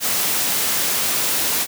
white high-pass noise, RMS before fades -20 dBFS, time 0-1.67 s, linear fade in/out 50 ms, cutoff 110 Hz, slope 12 dB/octave, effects none

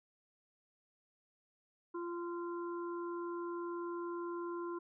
harmonic tone, 345.2 Hz, F4, 20 cents flat, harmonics 1 / 3 / 4, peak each -39 / -45 / -52 dBFS, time 1.94-4.79 s, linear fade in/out 10 ms, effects none

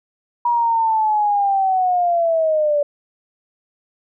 sine linear sweep, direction down, 962 to 576 Hz, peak -14 dBFS, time 0.45-2.83 s, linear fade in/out 5 ms, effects none

